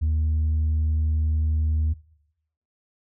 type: tone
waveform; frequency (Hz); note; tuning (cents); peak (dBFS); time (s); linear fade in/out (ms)
sine; 77.78; D#2; 0; -17; 0.01-1.94; 20
effects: noise-tail reverb RT60 0.8 s tail -22 dB re dry + tanh soft clip ceiling -18 dBFS